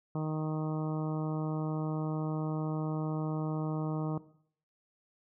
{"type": "harmonic tone", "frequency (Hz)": 155.56, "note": "D#3", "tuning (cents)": 0, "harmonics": [1, 2, 3, 4, 5, 6, 7, 8], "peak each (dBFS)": [-32, -38, -42, -44, -46, -48, -49, -50], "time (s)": [0.15, 4.18], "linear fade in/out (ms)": 2, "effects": ["noise-tail reverb RT60 0.6 s tail -17 dB re dry"]}